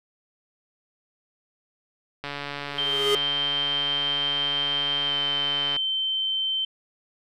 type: click train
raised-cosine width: 0.3 ms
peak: -16 dBFS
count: 505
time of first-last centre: 2.24-5.764 s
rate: 143 Hz
type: tone with exponential growth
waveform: square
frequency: 413.3 Hz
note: G#4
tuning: 8 cents flat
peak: -19 dBFS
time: 2.59-3.15 s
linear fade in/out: 2 ms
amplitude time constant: 120 ms
type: tone with pitch glide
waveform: sine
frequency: 3140 to 3099 Hz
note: G7 to G7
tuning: +2 to -21 cents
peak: -23 dBFS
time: 2.78-6.65 s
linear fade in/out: 5 ms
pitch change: -23 cents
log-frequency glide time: 5.07-5.13 s
effects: resampled to 32000 Hz